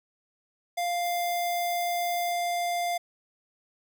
square tone, 698.5 Hz, F5, in tune, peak -27 dBFS, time 0.77-2.98 s, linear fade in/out 10 ms
pink high-pass noise, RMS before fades -42 dBFS, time 1.01-2.34 s, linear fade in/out 50 ms, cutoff 11000 Hz, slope 96 dB/octave
effects none

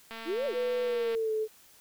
click train, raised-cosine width 0.3 ms, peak -26 dBFS, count 236, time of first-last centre 0.11-1.15 s, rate 226 Hz
sine linear two-way sweep, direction up then down, 292.4 to 591 to 292.4 Hz, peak -28 dBFS, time 0.25-0.55 s, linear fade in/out 50 ms, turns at 0.46 s
sine tone with pitch glide, 493.9 to 435 Hz, B4 to A4, 0 to -20 cents, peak -27 dBFS, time 0.52-1.48 s, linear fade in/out 50 ms, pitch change -220 cents, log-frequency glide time 0.83-1.32 s
effects white hiss -58 dBFS RMS until 1.8 s

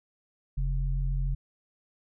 sine tone pair together, 42.77 / 135.8 Hz, F1 / C#3, -35 / -35 cents, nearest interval octave + minor sixth, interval 2000 cents, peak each -26 / -32 dBFS, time 0.57-1.35 s, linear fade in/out 10 ms, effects none

